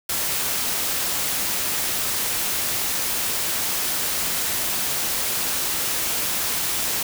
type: noise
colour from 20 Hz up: white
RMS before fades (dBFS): -24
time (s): 0.09-7.03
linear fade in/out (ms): 5
effects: none